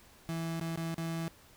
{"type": "tone with dropouts", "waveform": "35% pulse", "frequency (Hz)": 164.81, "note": "E3", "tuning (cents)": 0, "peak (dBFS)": -32, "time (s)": [0.29, 1.28], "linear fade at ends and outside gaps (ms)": 0, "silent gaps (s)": [[0.598, 0.612], [0.758, 0.775], [0.944, 0.981]], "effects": ["pink hiss -59 dBFS RMS until 1.56 s"]}